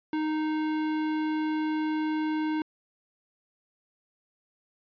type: tone with tanh clipping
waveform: sine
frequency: 309.9 Hz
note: D#4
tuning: 7 cents flat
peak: -28 dBFS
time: 0.13-2.62 s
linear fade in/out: 2 ms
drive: 18 dB
effects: resampled to 11025 Hz